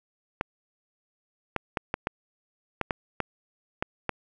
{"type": "clicks", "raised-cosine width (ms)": 0.5, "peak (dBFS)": -11, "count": 10, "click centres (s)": [0.411, 1.563, 1.772, 1.941, 2.071, 2.813, 2.908, 3.203, 3.825, 4.093], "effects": []}